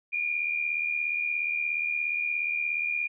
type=tone pair together; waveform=sine; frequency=2349 / 2426 Hz; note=D7 / D#7; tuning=0 / -44 cents; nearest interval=minor second; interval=56 cents; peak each=-33 / -27 dBFS; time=0.12-3.08 s; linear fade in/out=20 ms; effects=none